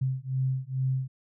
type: beating tone pair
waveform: sine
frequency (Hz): 130.2 / 132.5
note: C3 / C3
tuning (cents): -8 / +22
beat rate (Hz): 2.3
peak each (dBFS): -29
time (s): 0.01-1.08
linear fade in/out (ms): 10
effects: none